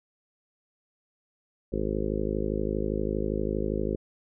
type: harmonic tone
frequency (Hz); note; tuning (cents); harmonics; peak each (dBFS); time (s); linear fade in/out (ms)
52.5; G#1; +19; 1 / 2 / 3 / 4 / 5 / 6 / 7 / 8 / 9 / 10; -33 / -38 / -37 / -34 / -38 / -36 / -33 / -34 / -37 / -38; 1.72-3.96; 10
effects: none